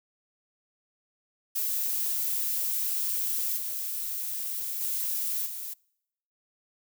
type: noise with level steps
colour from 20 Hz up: violet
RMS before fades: -29 / -33 / -30 / -37 dBFS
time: 1.55-5.74 s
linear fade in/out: 10 ms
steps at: 3.56 / 4.8 / 5.45 s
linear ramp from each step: 20 ms
effects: noise-tail reverb RT60 0.8 s tail -26 dB re dry